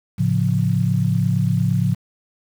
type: chord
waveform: sine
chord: A augmented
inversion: none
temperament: equal with one note detuned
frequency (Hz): 110 / 138.59 / 176.34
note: A2 / C#3 / E#3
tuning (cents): 0 / 0 / +17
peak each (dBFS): -20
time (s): 0.18-1.95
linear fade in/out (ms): 20
effects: 7-bit